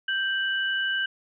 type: tone pair together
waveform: sine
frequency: 1568 / 2960 Hz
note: G6 / F#7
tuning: 0 / 0 cents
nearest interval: major seventh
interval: 1100 cents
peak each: -25 / -29 dBFS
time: 0.08-1.06 s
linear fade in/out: 5 ms
effects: none